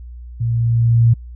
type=tone with level ramp; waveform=sine; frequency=116.54 Hz; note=A#2; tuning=in tune; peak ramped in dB=-16 to -7 dBFS; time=0.4-1.14 s; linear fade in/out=10 ms; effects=added 60 Hz sine -31 dBFS peak until 1.35 s